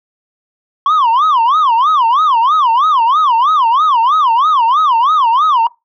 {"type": "tone with vibrato", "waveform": "sine", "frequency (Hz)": 1073, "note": "C6", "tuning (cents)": 43, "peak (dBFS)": -5, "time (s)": [0.86, 5.67], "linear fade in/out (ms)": 2, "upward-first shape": "sine", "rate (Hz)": 3.1, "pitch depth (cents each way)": 300, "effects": ["noise-tail reverb RT60 0.2 s tail -22 dB re dry", "tanh soft clip ceiling -7 dBFS"]}